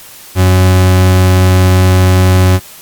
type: tone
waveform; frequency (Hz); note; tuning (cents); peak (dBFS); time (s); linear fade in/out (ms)
40% pulse; 92.5; F#2; 0; -4; 0.35-2.6; 50
effects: white hiss -34 dBFS RMS until 2.81 s + Opus 48 kbps